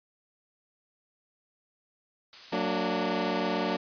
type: noise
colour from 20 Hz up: blue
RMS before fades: -40 dBFS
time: 2.33-3.76 s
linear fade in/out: 0 ms
type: chord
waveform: 15% pulse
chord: Gb augmented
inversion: none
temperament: equal with one note detuned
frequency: 185 / 228.3 / 293.7 Hz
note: Gb3 / Bb3 / D4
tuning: 0 / -36 / 0 cents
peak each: -25 dBFS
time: 2.52-3.77 s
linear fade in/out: 10 ms
effects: resampled to 11025 Hz